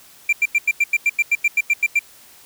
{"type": "tone bursts", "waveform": "triangle", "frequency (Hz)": 2365, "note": "D7", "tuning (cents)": 12, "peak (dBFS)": -11, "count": 14, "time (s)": [0.29, 1.992], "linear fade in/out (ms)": 5, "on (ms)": 38, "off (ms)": 90, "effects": ["white hiss -47 dBFS RMS until 2.45 s"]}